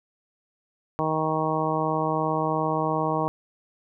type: harmonic tone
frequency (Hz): 157.2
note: D#3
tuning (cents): +18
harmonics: 1 / 2 / 3 / 4 / 5 / 6 / 7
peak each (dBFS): -30 / -30 / -30 / -30 / -30 / -30 / -30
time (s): 0.99-3.28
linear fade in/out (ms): 0
effects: none